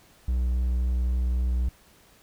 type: tone with vibrato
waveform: triangle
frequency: 61.8 Hz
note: B1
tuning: 2 cents sharp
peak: -20 dBFS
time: 0.28-1.69 s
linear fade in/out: 5 ms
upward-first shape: sine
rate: 3.7 Hz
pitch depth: 9 cents each way
effects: pink hiss -57 dBFS RMS until 2.22 s